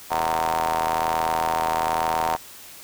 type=ring-modulated tone; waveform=sawtooth; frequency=81.1 Hz; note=E2; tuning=28 cents flat; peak=-14 dBFS; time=0.1-2.37 s; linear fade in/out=20 ms; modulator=835 Hz; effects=white hiss -43 dBFS RMS until 2.83 s